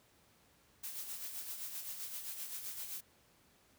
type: noise with tremolo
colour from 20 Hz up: blue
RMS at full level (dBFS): -42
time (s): 0.83-3.01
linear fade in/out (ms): 10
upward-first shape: sine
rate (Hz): 7.7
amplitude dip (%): 50
effects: pink hiss -68 dBFS RMS until 3.78 s + high-pass 60 Hz 12 dB/octave